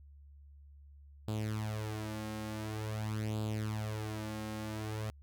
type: tone with flanger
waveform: sawtooth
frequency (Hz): 108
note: A2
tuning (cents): -32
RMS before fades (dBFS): -38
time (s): 1.28-5.1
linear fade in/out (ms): 0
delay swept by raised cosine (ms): 0.25 to 3.75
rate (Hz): 0.47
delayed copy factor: +0.7
effects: added 71 Hz sine -53 dBFS peak until 5.22 s